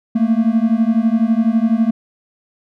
triangle beating tone pair, 220 / 232 Hz, A3 / A#3, 0 / -8 cents, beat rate 12 Hz, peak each -13 dBFS, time 0.15-1.91 s, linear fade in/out 10 ms, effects none

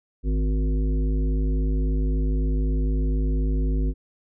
harmonic tone with a mistuned harmonic, 51.91 Hz, G#1, in tune, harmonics 1 / 3 / 5 / 7 / 9, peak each -20 / -32 / -31 / -37 / -42 dBFS, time 0.23-3.94 s, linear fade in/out 50 ms, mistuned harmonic 7, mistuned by +16 cents, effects none

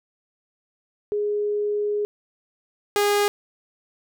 sine / sawtooth tone pair in turn, 415.3 / 410.1 Hz, G#4 / G#4, 0 / -22 cents, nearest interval unison, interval 22 cents, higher first, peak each -21 / -14 dBFS, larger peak second, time 1.12-2.05 / 2.96-3.28 s, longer first, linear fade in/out 0 ms, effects none

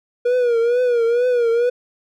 triangle tone with vibrato, 479.8 Hz, A#4, 50 cents sharp, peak -12 dBFS, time 0.25-1.7 s, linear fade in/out 10 ms, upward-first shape triangle, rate 2.2 Hz, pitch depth 92 cents each way, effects none

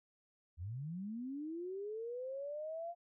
sine linear sweep, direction up, 76 to 698.5 Hz, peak -40 dBFS, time 0.57-2.95 s, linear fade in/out 50 ms, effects none

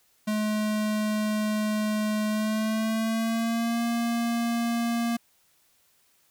square tone with pitch glide, 213.2 to 233.8 Hz, G#3 to A#3, +46 to +5 cents, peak -25 dBFS, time 0.27-5.17 s, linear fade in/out 10 ms, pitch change +159 cents, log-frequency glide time 2.28-3.82 s, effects white hiss -65 dBFS RMS until 6.3 s

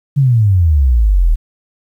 sine exponential sweep, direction down, 145.6 to 37.39 Hz, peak -7 dBFS, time 0.16-1.36 s, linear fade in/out 20 ms, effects 8-bit

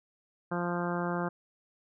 harmonic tone, 174.61 Hz, F3, in tune, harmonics 1 / 2 / 3 / 4 / 5 / 6 / 7 / 8 / 9, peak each -33 / -36 / -38 / -39 / -40 / -41 / -41 / -42 / -43 dBFS, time 0.51-1.29 s, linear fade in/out 10 ms, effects none

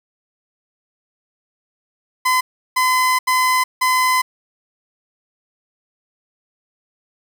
30% pulse tone bursts at uneven times, 1019 Hz, C6, 46 cents flat, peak -11 dBFS, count 4, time 2.25-2.41 / 2.76-3.19 / 3.27-3.64 / 3.81-4.22 s, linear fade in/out 10 ms, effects 8-bit

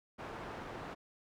white low-pass noise, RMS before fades -45 dBFS, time 0.18-0.95 s, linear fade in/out 20 ms, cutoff 1100 Hz, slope 12 dB/octave, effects none

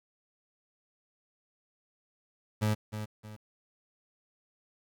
30% pulse tone with echo, 107 Hz, A2, 48 cents flat, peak -23 dBFS, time 2.61-2.75 s, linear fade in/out 20 ms, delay 310 ms, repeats 2, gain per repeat -9 dB, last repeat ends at 3.37 s, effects 10-bit

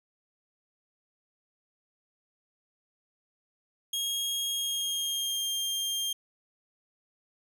sawtooth tone with pitch glide, 3266 to 3201 Hz, G#7 to G7, -30 to +36 cents, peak -26 dBFS, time 3.93-6.13 s, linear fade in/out 5 ms, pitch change -34 cents, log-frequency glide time 4.49-5.46 s, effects none

